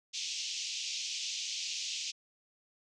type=band-pass noise; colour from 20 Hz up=white; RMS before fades=-38 dBFS; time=0.13-2.12 s; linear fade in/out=20 ms; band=2500 to 6600 Hz; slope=48 dB/octave; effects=none